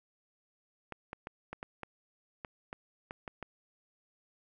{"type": "clicks", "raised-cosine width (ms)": 0.5, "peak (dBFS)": -25, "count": 11, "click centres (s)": [0.923, 1.131, 1.271, 1.53, 1.629, 1.833, 2.448, 2.729, 3.109, 3.278, 3.427], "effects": []}